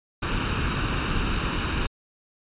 pink noise with comb filter, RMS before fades -25 dBFS, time 0.22-1.87 s, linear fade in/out 10 ms, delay 0.74 ms, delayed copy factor +0.6, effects resampled to 8000 Hz

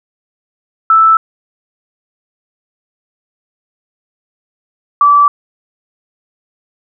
sine tone pair in turn, 1318.5 / 1157.5 Hz, E6 / D6, 0 / -25 cents, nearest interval major second, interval 225 cents, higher first, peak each -4 dBFS, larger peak neither, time 0.9-1.17 / 5.01-5.28 s, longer neither, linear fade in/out 2 ms, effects none

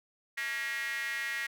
square tone with high-pass filter, 126.8 Hz, B2, 46 cents sharp, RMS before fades -35 dBFS, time 0.37-1.47 s, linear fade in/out 10 ms, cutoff 1900 Hz, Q 6.7, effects none

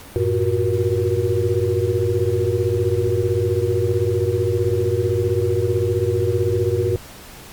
sine tone cluster, 93.6 / 112 / 359.6 / 375.1 / 473.9 Hz, F#2 / A2 / F#4 / F#4 / A#4, +20 / +31 / -49 / +24 / +28 cents, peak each -23 dBFS, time 0.16-6.96 s, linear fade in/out 0 ms, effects pink hiss -40 dBFS RMS until 7.52 s + Opus 48 kbps

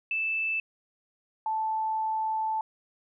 sine tone pair in turn, 2637 / 877.2 Hz, E7 / A5, 0 / -6 cents, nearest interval octave + perfect fifth, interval 1906 cents, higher first, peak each -26 dBFS, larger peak neither, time 0.11-0.6 / 1.46-2.61 s, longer second, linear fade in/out 2 ms, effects none

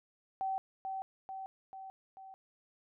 sine tone with echo, 768 Hz, G5, 36 cents flat, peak -32 dBFS, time 0.41-0.58 s, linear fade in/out 0 ms, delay 440 ms, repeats 4, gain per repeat -4 dB, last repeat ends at 2.34 s, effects none

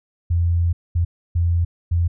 sine tone bursts at uneven times, 85.5 Hz, F2, 36 cents flat, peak -15 dBFS, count 4, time 0.3-0.73 / 0.95-1.05 / 1.35-1.65 / 1.91-2.08 s, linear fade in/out 10 ms, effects none

